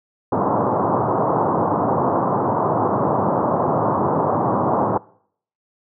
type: band-pass noise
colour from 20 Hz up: white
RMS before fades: -19 dBFS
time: 0.32-4.98 s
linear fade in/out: 5 ms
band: 100 to 1100 Hz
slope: 48 dB/octave
effects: noise-tail reverb RT60 0.6 s tail -22 dB re dry